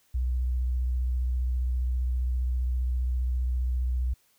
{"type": "tone with vibrato", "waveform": "sine", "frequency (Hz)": 62.3, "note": "B1", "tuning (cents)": 16, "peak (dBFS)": -24, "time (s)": [0.14, 4.14], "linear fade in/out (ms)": 10, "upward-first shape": "triangle", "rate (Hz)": 15, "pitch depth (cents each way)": 41, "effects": ["white hiss -66 dBFS RMS until 4.38 s"]}